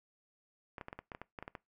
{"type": "clicks", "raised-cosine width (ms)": 0.5, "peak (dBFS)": -28, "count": 12, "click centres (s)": [0.782, 0.812, 0.884, 0.929, 0.99, 1.118, 1.149, 1.216, 1.388, 1.426, 1.479, 1.552], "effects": ["noise-tail reverb RT60 0.2 s tail -22 dB re dry"]}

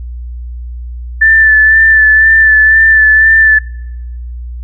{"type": "tone with vibrato", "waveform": "sine", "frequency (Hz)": 1760, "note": "A6", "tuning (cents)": 0, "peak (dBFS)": -3, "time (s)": [1.21, 3.59], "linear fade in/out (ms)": 10, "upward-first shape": "sine", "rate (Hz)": 2, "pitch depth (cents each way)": 22, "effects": ["noise-tail reverb RT60 1.0 s tail -26 dB re dry", "added 60 Hz sine -20 dBFS peak until 4.63 s"]}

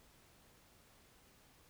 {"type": "silence", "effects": ["pink hiss -66 dBFS RMS until 1.69 s"]}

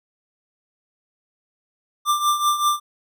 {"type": "tone with tremolo", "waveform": "square", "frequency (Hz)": 1185, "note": "D6", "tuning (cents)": 15, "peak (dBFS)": -15, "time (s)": [2.05, 2.8], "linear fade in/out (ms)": 50, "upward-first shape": "triangle", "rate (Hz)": 5.2, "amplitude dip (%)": 75, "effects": []}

